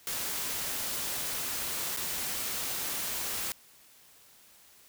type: noise with dropouts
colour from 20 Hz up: white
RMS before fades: -34 dBFS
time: 0.07-3.52 s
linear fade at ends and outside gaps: 0 ms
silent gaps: 1.964-1.971 s
effects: white hiss -58 dBFS RMS until 4.88 s